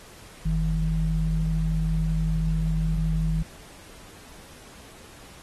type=tone pair together; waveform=sine; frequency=47.36 / 160 Hz; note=F#1 / D#3; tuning=+41 / +49 cents; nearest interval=octave + major sixth; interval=2108 cents; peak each=-24 dBFS; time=0.45-3.43 s; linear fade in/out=10 ms; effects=pink hiss -48 dBFS RMS until 5.42 s + AAC 32 kbps